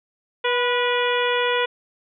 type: harmonic tone with a mistuned harmonic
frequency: 486.9 Hz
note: B4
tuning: 25 cents flat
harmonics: 1 / 2 / 3 / 4 / 5 / 6 / 7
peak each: -22 / -25 / -27 / -28 / -29 / -30 / -30 dBFS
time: 0.44-1.66 s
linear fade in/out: 10 ms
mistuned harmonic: 2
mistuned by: +29 cents
effects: none